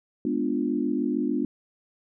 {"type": "chord", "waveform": "sine", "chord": "G# diminished seventh", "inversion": "none", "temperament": "equal", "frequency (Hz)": [207.7, 246.9, 293.7, 349.2], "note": ["G#3", "B3", "D4", "F4"], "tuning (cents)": [0, 0, 0, 0], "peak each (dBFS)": [-32, -27, -27, -31], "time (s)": [0.25, 1.45], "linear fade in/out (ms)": 2, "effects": []}